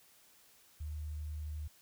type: tone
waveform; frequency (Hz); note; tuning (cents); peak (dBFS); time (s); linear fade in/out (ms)
sine; 75.9; D#2; -42; -38; 0.8-1.68; 10
effects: white hiss -64 dBFS RMS until 1.81 s